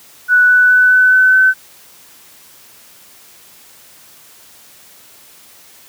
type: tone with pitch steps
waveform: sine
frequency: 1480 / 1488.6 / 1497.2 / 1505.9 / 1514.6 / 1523.4 Hz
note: F#6 / F#6 / F#6 / F#6 / F#6 / G6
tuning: 0 / +10 / +20 / +30 / +40 / -50 cents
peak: -6 dBFS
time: 0.28-1.54 s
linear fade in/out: 50 ms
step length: 210 ms
effects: white hiss -43 dBFS RMS until 5.88 s + high-pass 80 Hz 12 dB/octave